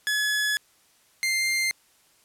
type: tone pair in turn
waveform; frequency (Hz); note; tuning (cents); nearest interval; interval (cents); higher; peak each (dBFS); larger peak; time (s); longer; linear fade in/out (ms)
sawtooth; 1700 / 2099; G#6 / C7; +40 / +5; major third; 365; second; -19; neither; 0.07-0.57 / 1.23-1.71; first; 0
effects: white hiss -61 dBFS RMS until 2.24 s + low-pass 12000 Hz 12 dB/octave